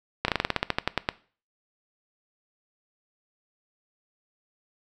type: slowing click train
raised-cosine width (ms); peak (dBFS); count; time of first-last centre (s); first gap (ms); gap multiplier
0.3; -6; 14; 0.25-1.089; 32; 1.11
effects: noise-tail reverb RT60 0.4 s tail -19 dB re dry